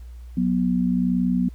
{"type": "tone pair together", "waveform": "sine", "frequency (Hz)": [183.39, 244.8], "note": ["F#3", "B3"], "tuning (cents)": [-15, -15], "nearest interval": "perfect fourth", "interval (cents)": 500, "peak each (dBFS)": -21, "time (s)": [0.37, 1.49], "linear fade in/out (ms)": 5, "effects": ["added 60 Hz sine -36 dBFS peak until 1.54 s", "pink hiss -60 dBFS RMS until 1.54 s"]}